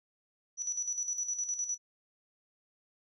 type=tone with tremolo; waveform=sine; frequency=5910 Hz; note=F#8; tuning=3 cents flat; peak=-30 dBFS; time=0.57-1.78 s; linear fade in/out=50 ms; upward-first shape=square; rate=9.8 Hz; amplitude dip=60%; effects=none